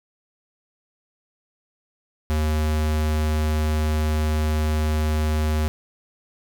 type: tone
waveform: square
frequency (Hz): 77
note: D#2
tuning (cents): -17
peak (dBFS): -20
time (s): 2.3-5.68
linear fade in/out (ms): 0
effects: none